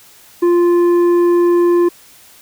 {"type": "tone with tanh clipping", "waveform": "sine", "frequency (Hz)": 348.1, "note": "F4", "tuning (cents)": -6, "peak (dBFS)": -10, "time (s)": [0.42, 1.89], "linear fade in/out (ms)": 10, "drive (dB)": 7, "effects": ["white hiss -44 dBFS RMS until 2.41 s"]}